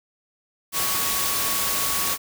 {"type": "tone in noise", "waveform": "sine", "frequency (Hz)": 1117, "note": "C#6", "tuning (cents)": 13, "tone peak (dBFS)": -32, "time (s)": [0.72, 2.18], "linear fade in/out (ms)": 50, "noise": "white", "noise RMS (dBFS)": -24, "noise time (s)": [0.72, 2.18], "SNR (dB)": -11, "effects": []}